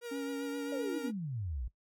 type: tone with vibrato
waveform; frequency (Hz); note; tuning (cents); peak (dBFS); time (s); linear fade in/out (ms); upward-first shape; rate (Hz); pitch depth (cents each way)
45% pulse; 471.7; A#4; +20; -39; 0.01-1.12; 50; triangle; 7.6; 35
type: tone with pitch glide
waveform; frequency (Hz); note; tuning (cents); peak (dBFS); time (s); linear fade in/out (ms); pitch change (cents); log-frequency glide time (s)
triangle; 277.2 to 282.5; C#4 to C#4; 0 to +33; -34; 0.11-1.11; 10; +33; 0.36-0.54
type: exponential sweep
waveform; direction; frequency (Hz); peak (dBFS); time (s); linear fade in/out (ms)
sine; down; 587.3 to 53; -35; 0.72-1.68; 5
effects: noise-tail reverb RT60 0.1 s tail -17 dB re dry